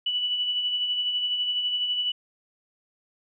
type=tone with tremolo; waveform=sine; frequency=2960 Hz; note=F#7; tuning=in tune; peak=-22 dBFS; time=0.06-2.12 s; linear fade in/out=5 ms; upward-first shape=sine; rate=12 Hz; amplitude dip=40%; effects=none